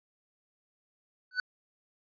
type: tone with exponential growth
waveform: square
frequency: 1498 Hz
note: F#6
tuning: 21 cents sharp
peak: -24 dBFS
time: 1.31-1.4 s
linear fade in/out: 2 ms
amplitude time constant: 19 ms
effects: resampled to 11025 Hz